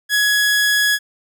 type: tone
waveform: sawtooth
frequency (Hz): 1678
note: G#6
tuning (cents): +17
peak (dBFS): -10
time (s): 0.09-0.99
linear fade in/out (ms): 50
effects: none